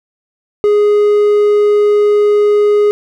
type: tone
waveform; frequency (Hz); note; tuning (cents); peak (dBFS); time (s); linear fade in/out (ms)
triangle; 415.3; G#4; 0; -5; 0.64-2.91; 0
effects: none